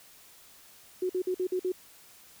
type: tone bursts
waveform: sine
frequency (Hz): 367.6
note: F#4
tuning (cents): -11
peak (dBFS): -26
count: 6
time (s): 1.02-1.72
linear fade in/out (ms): 5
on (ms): 75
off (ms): 50
effects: white hiss -55 dBFS RMS until 2.4 s